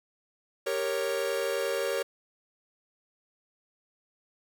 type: chord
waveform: 45% pulse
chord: G diminished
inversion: none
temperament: equal with one note detuned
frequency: 394.7 / 466.2 / 554.4 Hz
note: G4 / Bb4 / Db5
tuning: +12 / 0 / 0 cents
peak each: -34 / -32 / -31 dBFS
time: 0.66-2.03 s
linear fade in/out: 10 ms
effects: none